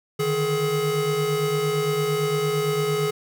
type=tone cluster; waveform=square; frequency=147.3 / 156.1 / 421.9 Hz; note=D3 / D#3 / G#4; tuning=+6 / +6 / +27 cents; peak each=-31 / -29 / -23 dBFS; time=0.19-3.11 s; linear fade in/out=10 ms; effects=none